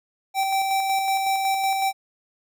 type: tone with tremolo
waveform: square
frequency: 776 Hz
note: G5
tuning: 18 cents flat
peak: -20 dBFS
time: 0.34-1.93 s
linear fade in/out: 50 ms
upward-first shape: square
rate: 5.4 Hz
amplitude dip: 30%
effects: none